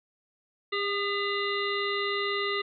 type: harmonic tone with a mistuned harmonic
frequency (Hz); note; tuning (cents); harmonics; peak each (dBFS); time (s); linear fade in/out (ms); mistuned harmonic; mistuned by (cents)
401.9; G4; +43; 1 / 3 / 5 / 7 / 9 / 10; -31 / -33 / -32 / -37 / -38 / -39; 0.72-2.62; 10; 3; +26
effects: none